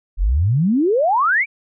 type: exponential sweep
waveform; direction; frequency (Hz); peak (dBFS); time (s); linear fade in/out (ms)
sine; up; 39.47 to 2405; -13; 0.17-1.46; 50
effects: none